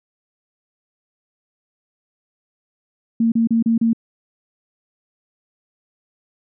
sine tone bursts, 228.7 Hz, A#3, 33 cents flat, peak -13 dBFS, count 5, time 3.2-3.932 s, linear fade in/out 5 ms, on 120 ms, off 33 ms, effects none

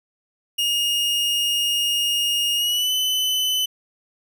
40% pulse tone with pitch glide, 2850 to 3019 Hz, F7 to F#7, +34 to +34 cents, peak -18 dBFS, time 0.58-3.66 s, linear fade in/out 10 ms, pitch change +100 cents, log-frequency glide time 2.56-2.92 s, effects none

